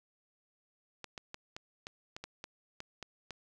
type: clicks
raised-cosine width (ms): 0.2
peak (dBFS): -25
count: 11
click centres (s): 1.043 / 1.178 / 1.344 / 1.565 / 1.869 / 2.165 / 2.24 / 2.441 / 2.804 / 3.027 / 3.307
effects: none